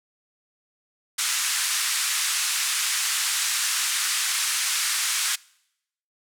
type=band-pass noise; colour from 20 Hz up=white; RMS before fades=-25 dBFS; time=1.18-5.36 s; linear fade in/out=10 ms; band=1200 to 10000 Hz; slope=24 dB/octave; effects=noise-tail reverb RT60 0.8 s tail -24 dB re dry